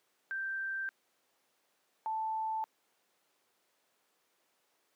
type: tone pair in turn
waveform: sine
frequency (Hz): 1568 / 880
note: G6 / A5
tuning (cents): 0 / 0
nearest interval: minor seventh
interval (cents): 1000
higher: first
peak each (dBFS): -34 / -32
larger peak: second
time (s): 0.31-0.89 / 2.06-2.64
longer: neither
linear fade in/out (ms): 0
effects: pink hiss -74 dBFS RMS until 4.95 s + high-pass 400 Hz 12 dB/octave